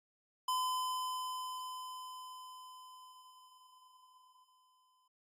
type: tone with exponential decay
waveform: square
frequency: 1017 Hz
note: C6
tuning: 50 cents flat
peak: -32 dBFS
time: 0.48-5.08 s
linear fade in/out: 5 ms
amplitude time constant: 1000 ms
effects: AAC 48 kbps